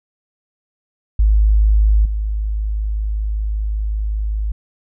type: tone with level steps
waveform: sine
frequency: 52.6 Hz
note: G#1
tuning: 23 cents sharp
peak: -9 / -17 dBFS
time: 1.19-4.52 s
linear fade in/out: 5 ms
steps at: 2.05 s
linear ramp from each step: 5 ms
effects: none